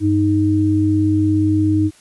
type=tone pair together; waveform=sine; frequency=98 / 311.1 Hz; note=G2 / D#4; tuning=0 / 0 cents; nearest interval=octave + minor sixth; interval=2000 cents; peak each=-17 / -14 dBFS; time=0-1.91 s; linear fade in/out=50 ms; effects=white hiss -49 dBFS RMS until 2 s + resampled to 24000 Hz